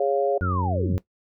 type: chord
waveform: sine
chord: Db major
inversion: second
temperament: equal with one note detuned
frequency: 411.7 / 554.4 / 698.5 Hz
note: Ab4 / Db5 / F5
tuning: -15 / 0 / 0 cents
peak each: -24 / -22 / -26 dBFS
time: 0-0.38 s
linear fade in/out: 5 ms
type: linear sweep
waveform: sine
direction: down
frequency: 1479 to 45.29 Hz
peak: -26 dBFS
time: 0.41-0.97 s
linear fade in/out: 20 ms
type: harmonic tone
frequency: 91.4 Hz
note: F#2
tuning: 21 cents flat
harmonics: 1 / 2 / 3 / 4 / 5 / 6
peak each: -24 / -30 / -34 / -36 / -38 / -40 dBFS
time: 0.41-0.98 s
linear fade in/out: 0 ms
effects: noise-tail reverb RT60 0.1 s tail -17 dB re dry